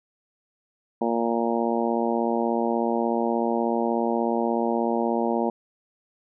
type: harmonic tone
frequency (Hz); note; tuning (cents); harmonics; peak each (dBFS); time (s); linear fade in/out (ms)
116.54; A#2; 0; 2 / 3 / 4 / 5 / 6 / 7 / 8; -26 / -28 / -29 / -30 / -31 / -31 / -32; 1.01-5.5; 5
effects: none